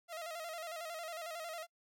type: tone with vibrato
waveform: sawtooth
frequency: 659.3 Hz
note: E5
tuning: in tune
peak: -38 dBFS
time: 0.08-1.67 s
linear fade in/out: 50 ms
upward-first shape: square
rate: 11 Hz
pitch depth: 71 cents each way
effects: noise-tail reverb RT60 0.1 s tail -26 dB re dry